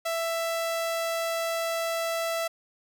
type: tone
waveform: sawtooth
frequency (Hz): 663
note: E5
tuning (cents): +10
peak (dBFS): -23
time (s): 0.05-2.48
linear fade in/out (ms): 10
effects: none